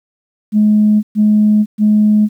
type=tone bursts; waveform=sine; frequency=211.6 Hz; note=G#3; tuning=33 cents sharp; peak=-6 dBFS; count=3; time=0.52-2.29 s; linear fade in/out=50 ms; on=510 ms; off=120 ms; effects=tanh soft clip ceiling -2 dBFS + 8-bit